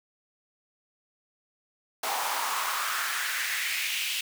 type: noise with high-pass filter sweep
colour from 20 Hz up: pink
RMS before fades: -30 dBFS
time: 2.03-4.21 s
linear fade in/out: 5 ms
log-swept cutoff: 770 to 2900 Hz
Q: 3
effects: none